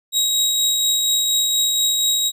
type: tone with tremolo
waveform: 25% pulse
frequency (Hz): 3811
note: A#7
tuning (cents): +38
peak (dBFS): -11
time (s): 0.12-2.32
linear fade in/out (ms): 50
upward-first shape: triangle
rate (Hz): 4.2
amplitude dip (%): 30
effects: none